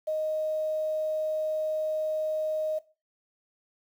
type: tone with quantisation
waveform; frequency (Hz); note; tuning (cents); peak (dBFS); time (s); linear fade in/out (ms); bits
sine; 622; D#5; -1; -26; 0.07-2.79; 10; 9
effects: noise-tail reverb RT60 0.3 s tail -17 dB re dry